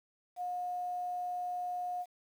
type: tone with quantisation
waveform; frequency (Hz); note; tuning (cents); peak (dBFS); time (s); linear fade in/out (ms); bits
sine; 718; F5; +48; -34; 0.36-2.06; 50; 10
effects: none